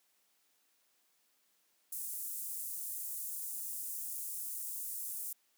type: high-pass noise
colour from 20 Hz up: pink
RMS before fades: -41 dBFS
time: 1.92-5.33 s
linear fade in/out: 5 ms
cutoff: 8800 Hz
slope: 24 dB/octave
effects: white hiss -74 dBFS RMS until 5.57 s + high-pass 200 Hz 12 dB/octave